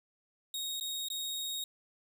sawtooth tone with dropouts, 3754 Hz, A#7, 11 cents sharp, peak -32 dBFS, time 0.54-1.64 s, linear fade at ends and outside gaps 2 ms, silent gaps 0.799-0.809 / 1.085-1.101 s, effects none

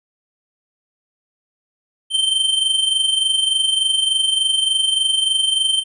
square tone with amplitude modulation, 3117 Hz, G7, 11 cents flat, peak -13 dBFS, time 2.1-5.84 s, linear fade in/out 50 ms, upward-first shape sine, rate 23.4 Hz, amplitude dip 60%, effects resampled to 24000 Hz

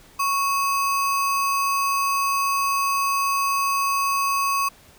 sine tone with sample-and-hold, 1108.7 Hz, C#6, in tune, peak -19 dBFS, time 0.19-4.69 s, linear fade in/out 10 ms, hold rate 3675 Hz, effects pink hiss -51 dBFS RMS until 4.98 s

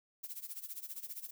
violet noise with tremolo, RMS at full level -42 dBFS, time 0.23-1.31 s, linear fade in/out 10 ms, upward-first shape sine, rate 15 Hz, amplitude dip 85%, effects none

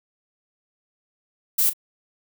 violet noise with echo, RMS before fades -19 dBFS, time 1.58-1.7 s, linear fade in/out 10 ms, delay 35 ms, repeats 1, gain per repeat -13 dB, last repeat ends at 1.735 s, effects none

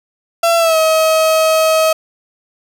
35% pulse tone with pitch glide, 674 to 636.5 Hz, E5 to D#5, +38 to +39 cents, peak -8 dBFS, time 0.43-1.93 s, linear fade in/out 5 ms, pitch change -99 cents, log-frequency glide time 0.58-0.77 s, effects none

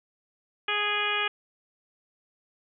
harmonic tone with a mistuned harmonic, 415.3 Hz, G#4, in tune, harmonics 1 / 2 / 3 / 4 / 5 / 6 / 7 / 8, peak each -36 / -36 / -32 / -32 / -35 / -30 / -32 / -36 dBFS, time 0.68-1.28 s, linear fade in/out 5 ms, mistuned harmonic 6, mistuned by -23 cents, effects none

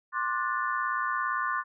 sine chord, D dominant seventh, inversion third, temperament just, 1057.2 / 1174.7 / 1468.3 / 1762 Hz, C6 / D6 / F#6 / A6, +18 / 0 / -14 / +2 cents, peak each -31 / -32 / -33 / -34 dBFS, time 0.12-1.64 s, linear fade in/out 50 ms, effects none

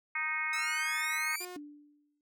harmonic tone, 311.1 Hz, D#4, in tune, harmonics 3 / 4 / 5 / 6 / 7 / 8, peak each -44 / -40 / -41 / -40 / -33 / -43 dBFS, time 0.15-1.36 s, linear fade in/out 5 ms
10% pulse exponential sweep, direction up, 1274 to 2438 Hz, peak -29 dBFS, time 0.53-1.45 s, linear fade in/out 2 ms
sawtooth tone, 360 Hz, F#4, 47 cents flat, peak -38 dBFS, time 1.4-1.57 s, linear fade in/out 10 ms
sine tone with exponential decay, 293.7 Hz, D4, in tune, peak -38 dBFS, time 1.56-2.21 s, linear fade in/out 2 ms, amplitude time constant 140 ms
effects noise-tail reverb RT60 0.1 s tail -20 dB re dry

